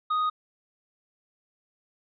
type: tone with tanh clipping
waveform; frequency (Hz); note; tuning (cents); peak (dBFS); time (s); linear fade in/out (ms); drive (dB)
sine; 1244.5; D#6; 0; -24; 0.1-0.3; 10; 5
effects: resampled to 11025 Hz